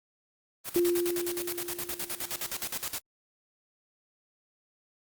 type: noise with tremolo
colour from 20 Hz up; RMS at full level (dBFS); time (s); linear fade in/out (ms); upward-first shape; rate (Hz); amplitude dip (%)
white; -33; 0.64-3.01; 50; square; 9.6; 80
type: tone with exponential decay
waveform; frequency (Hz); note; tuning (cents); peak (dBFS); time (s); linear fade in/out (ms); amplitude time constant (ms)
sine; 349.2; F4; 0; -21; 0.76-2.83; 0; 450
effects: Opus 24 kbps